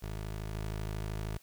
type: tone with level steps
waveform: 20% pulse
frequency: 52.9 Hz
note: G#1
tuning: 33 cents sharp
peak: -32 / -30 dBFS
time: 0.02-1.38 s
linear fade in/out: 10 ms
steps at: 0.54 s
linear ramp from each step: 5 ms
effects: white hiss -63 dBFS RMS until 1.42 s